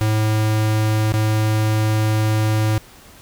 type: tone with dropouts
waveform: square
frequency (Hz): 108.3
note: A2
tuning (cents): -27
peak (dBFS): -16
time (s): 0.01-2.78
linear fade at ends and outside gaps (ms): 0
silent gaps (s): 1.122-1.139
effects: pink hiss -45 dBFS RMS until 3.21 s